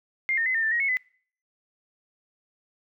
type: tone with pitch steps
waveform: sine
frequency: 2112 / 1829 / 2038 / 1814 / 1774 / 1888 / 2194 / 2014 Hz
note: C7 / A#6 / C7 / A#6 / A6 / A#6 / C#7 / B6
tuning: +16 / -33 / -46 / -48 / +14 / +22 / -18 / +33 cents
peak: -22 dBFS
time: 0.29-0.97 s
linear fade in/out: 0 ms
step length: 85 ms
effects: noise-tail reverb RT60 0.5 s tail -24 dB re dry